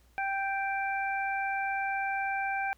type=harmonic tone; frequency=784 Hz; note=G5; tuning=in tune; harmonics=1 / 2 / 3; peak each=-31 / -34 / -36 dBFS; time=0.18-2.73 s; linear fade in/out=0 ms; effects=added 60 Hz sine -61 dBFS peak until 2.77 s + pink hiss -67 dBFS RMS until 2.77 s